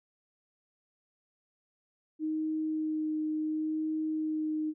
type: tone with vibrato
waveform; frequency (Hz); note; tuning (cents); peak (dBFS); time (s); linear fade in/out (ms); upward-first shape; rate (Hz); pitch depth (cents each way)
sine; 311.1; D#4; 0; -29; 2.19-4.74; 50; sine; 0.71; 11
effects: none